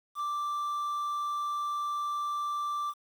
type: tone with quantisation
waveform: triangle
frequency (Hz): 1174.7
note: D6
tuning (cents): 0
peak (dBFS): -28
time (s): 0.15-2.94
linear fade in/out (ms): 50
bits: 9
effects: none